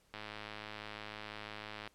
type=click train; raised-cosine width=0.3 ms; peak=-28 dBFS; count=185; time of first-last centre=0.14-1.876 s; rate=106 Hz; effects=pink hiss -70 dBFS RMS until 1.94 s + low-pass 12000 Hz 12 dB/octave